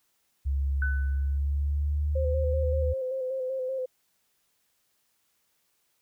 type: tone with pitch glide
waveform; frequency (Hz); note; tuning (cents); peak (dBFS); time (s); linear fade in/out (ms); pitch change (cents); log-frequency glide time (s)
sine; 69 to 75.68; C#2 to D#2; -7 to -47; -24; 0.45-2.94; 20; +160; 1.14-2.38
type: tone with exponential decay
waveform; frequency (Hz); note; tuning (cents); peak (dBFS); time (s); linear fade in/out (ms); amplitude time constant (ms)
sine; 1500; F#6; +23; -27; 0.82-1.38; 2; 120
type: tone with vibrato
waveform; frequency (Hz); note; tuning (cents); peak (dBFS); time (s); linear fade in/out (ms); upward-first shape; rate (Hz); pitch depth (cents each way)
sine; 520; C5; -11; -28; 2.15-3.86; 10; square; 5.2; 30
effects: white hiss -72 dBFS RMS until 6.01 s